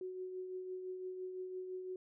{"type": "tone with tremolo", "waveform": "sine", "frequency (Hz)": 370, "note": "F#4", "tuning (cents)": 0, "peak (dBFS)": -39, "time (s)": [0.01, 1.96], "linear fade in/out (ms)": 2, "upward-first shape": "triangle", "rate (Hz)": 5.9, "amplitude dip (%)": 45, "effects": []}